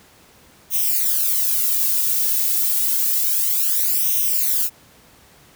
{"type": "noise with flanger", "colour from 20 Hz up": "violet", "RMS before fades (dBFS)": -19, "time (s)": [0.7, 4.7], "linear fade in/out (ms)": 50, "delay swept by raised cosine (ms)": [0.33, 2.33], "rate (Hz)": 0.29, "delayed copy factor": 0.95, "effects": ["pink hiss -50 dBFS RMS until 5.55 s", "high-pass 60 Hz 12 dB/octave"]}